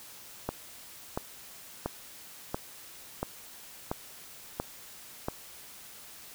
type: click train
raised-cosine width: 1 ms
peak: -16 dBFS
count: 8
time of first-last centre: 0.49-5.285 s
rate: 1.46 Hz
effects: white hiss -49 dBFS RMS until 6.34 s